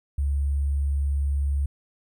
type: tone with sample-and-hold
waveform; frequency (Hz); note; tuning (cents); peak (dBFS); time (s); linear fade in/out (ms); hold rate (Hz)
sine; 70.3; C#2; +25; -21; 0.18-1.66; 5; 8820
effects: none